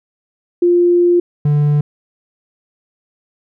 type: tone pair in turn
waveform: sine / triangle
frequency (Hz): 350 / 147.16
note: F4 / D3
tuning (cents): +4 / +4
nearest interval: octave + minor third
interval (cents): 1500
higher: first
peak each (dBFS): -8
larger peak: neither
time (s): 0.62-1.2 / 1.45-1.81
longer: first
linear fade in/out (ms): 5
effects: none